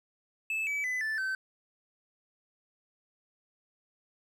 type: tone with pitch steps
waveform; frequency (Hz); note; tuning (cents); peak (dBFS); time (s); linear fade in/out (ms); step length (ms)
triangle; 2618 / 2292 / 2007 / 1757.4 / 1538.8; E7 / D7 / B6 / A6 / G6; -13 / -43 / +27 / -3 / -33; -28; 0.5-1.35; 2; 170
effects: none